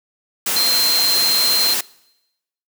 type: tone in noise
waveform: sine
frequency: 4149 Hz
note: C8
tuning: 15 cents flat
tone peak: -15 dBFS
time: 0.56-1.74 s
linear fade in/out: 5 ms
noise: white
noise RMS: -20 dBFS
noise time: 0.46-1.81 s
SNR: +2 dB
effects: noise-tail reverb RT60 0.9 s tail -23 dB re dry + high-pass 200 Hz 12 dB/octave